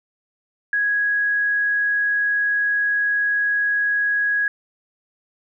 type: tone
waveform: sine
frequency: 1661.2 Hz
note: G#6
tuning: in tune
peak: -17 dBFS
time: 0.73-4.48 s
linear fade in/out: 2 ms
effects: none